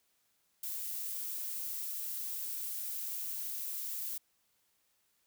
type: noise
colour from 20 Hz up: violet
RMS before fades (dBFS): -39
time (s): 0.63-4.18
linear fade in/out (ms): 5
effects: white hiss -75 dBFS RMS until 5.26 s